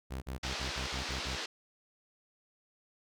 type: tone bursts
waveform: sawtooth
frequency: 65.41 Hz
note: C2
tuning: in tune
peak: -33 dBFS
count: 8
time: 0.1-1.368 s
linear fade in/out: 20 ms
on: 120 ms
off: 44 ms
type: band-pass noise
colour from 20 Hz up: white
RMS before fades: -39 dBFS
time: 0.43-1.46 s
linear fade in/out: 5 ms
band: 230 to 5200 Hz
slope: 24 dB/octave
effects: none